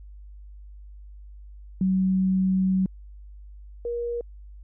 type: tone pair in turn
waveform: sine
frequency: 188.3 / 474.5 Hz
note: F#3 / A#4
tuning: +31 / +31 cents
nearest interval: octave + major third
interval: 1600 cents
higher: second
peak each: -19 / -26 dBFS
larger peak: first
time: 1.81-2.86 / 3.85-4.21 s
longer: first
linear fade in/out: 2 ms
effects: added 50 Hz sine -41 dBFS peak until 4.63 s